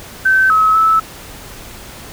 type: tone with pitch steps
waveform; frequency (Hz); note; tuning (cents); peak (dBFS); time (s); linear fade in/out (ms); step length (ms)
sine; 1541 / 1285 / 1308; G6 / E6 / E6; -30 / -45 / -14; -8; 0.25-1; 10; 250
effects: pink hiss -34 dBFS RMS until 2.12 s